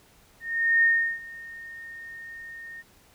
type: tone with ADSR envelope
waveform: sine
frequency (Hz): 1838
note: A#6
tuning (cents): -25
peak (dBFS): -16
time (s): 0.4-2.83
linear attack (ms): 430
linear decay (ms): 360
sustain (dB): -22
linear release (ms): 31
effects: pink hiss -58 dBFS RMS until 3.14 s